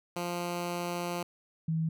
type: tone pair in turn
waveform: 10% pulse / sine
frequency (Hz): 174.61 / 161.28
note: F3 / E3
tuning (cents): 0 / -38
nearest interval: minor second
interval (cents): 138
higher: first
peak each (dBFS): -24 / -27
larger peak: first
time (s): 0.16-1.23 / 1.68-1.89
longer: first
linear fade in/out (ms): 5
effects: none